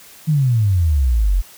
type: exponential sweep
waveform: sine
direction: down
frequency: 161.5 to 42.39 Hz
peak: -12 dBFS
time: 0.27-1.42 s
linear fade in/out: 20 ms
effects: white hiss -43 dBFS RMS until 1.57 s